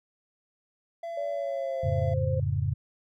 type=tone; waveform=triangle; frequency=674 Hz; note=E5; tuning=38 cents sharp; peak=-31 dBFS; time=1.03-2.14 s; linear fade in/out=5 ms
type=tone with pitch glide; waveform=sine; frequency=574 to 523.3 Hz; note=D5 to C5; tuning=-40 to 0 cents; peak=-30 dBFS; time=1.17-2.4 s; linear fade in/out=5 ms; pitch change=-160 cents; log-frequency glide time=1.3-1.87 s
type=chord; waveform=sine; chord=F augmented; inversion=none; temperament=equal with one note detuned; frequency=87.31 / 107.18 / 138.59 Hz; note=F2 / A2 / C#3; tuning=0 / -45 / 0 cents; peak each=-29 dBFS; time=1.83-2.74 s; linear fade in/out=10 ms
effects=none